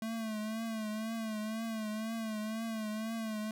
square tone with vibrato, 220 Hz, A3, in tune, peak -36 dBFS, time 0.02-3.51 s, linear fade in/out 2 ms, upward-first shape triangle, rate 2 Hz, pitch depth 67 cents each way, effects none

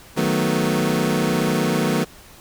25% pulse chord, B dominant seventh, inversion first, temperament equal, 155.56 / 185 / 220 / 246.9 Hz, D#3 / F#3 / A3 / B3, 0 / 0 / 0 / 0 cents, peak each -20 dBFS, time 0.16-2.05 s, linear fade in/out 20 ms, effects pink hiss -45 dBFS RMS until 2.4 s

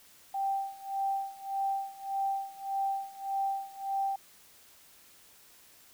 sine tone with tremolo, 784 Hz, G5, in tune, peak -27 dBFS, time 0.34-4.16 s, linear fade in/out 5 ms, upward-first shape sine, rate 1.7 Hz, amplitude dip 90%, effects white hiss -58 dBFS RMS until 5.93 s

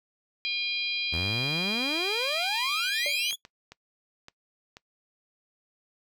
harmonic tone, 806 Hz, G5, 48 cents sharp, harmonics 3 / 4 / 5 / 6, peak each -30 / -32 / -34 / -36 dBFS, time 0.45-3.31 s, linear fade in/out 0 ms
sawtooth exponential sweep, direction up, 77.78 to 3474 Hz, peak -27 dBFS, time 1.12-3.36 s, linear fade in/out 20 ms
sine tone with exponential decay, 578 Hz, D5, 28 cents flat, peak -29 dBFS, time 3.06-3.21 s, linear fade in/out 1 ms, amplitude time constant 31 ms
clicks, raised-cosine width 0.2 ms, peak -27 dBFS, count 5, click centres 3.328 / 3.451 / 3.72 / 4.284 / 4.769 s
effects noise-tail reverb RT60 0.1 s tail -21 dB re dry

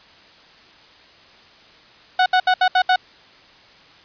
30% pulse tone bursts at uneven times, 739 Hz, F#5, 2 cents flat, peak -10 dBFS, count 6, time 2.19-2.26 / 2.33-2.4 / 2.47-2.54 / 2.61-2.68 / 2.75-2.82 / 2.89-2.96 s, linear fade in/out 5 ms, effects white hiss -48 dBFS RMS until 4.04 s + resampled to 11025 Hz

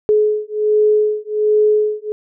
sine beating tone pair, 424 / 425.3 Hz, G#4 / G#4, +36 / +41 cents, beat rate 1.3 Hz, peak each -15 dBFS, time 0.09-2.12 s, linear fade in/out 0 ms, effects none

